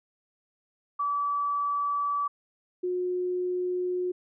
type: tone pair in turn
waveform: sine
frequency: 1151 / 361.5 Hz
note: D6 / F#4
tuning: -35 / -40 cents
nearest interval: octave + minor sixth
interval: 2005 cents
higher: first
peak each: -25 / -26 dBFS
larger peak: first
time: 0.99-2.28 / 2.83-4.12 s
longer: neither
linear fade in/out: 10 ms
effects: none